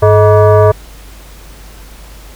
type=tone with frequency modulation; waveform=sine; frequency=101 Hz; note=G#2; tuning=48 cents flat; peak=-3 dBFS; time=0.02-0.72 s; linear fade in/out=10 ms; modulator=530 Hz; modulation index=1.4; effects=added 50 Hz sine -32 dBFS peak until 2.35 s + pink hiss -38 dBFS RMS until 2.35 s